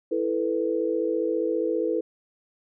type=chord; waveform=sine; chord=E suspended fourth; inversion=none; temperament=just; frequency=329.6 / 439.5 / 494.4 Hz; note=E4 / A4 / B4; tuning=0 / -2 / +2 cents; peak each=-27 dBFS; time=0.11-2.01 s; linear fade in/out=10 ms; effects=none